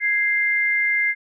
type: tone pair together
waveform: sine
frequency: 1661.2 / 2093 Hz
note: G#6 / C7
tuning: 0 / 0 cents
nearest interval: major third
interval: 400 cents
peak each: -24 / -18 dBFS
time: 0-1.15 s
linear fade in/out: 50 ms
effects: none